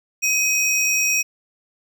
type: tone pair together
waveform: square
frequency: 2525 / 5677 Hz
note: D#7 / F8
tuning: +25 / +27 cents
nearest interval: octave + major second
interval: 1402 cents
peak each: -20 / -21 dBFS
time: 0.22-1.23 s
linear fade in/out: 20 ms
effects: none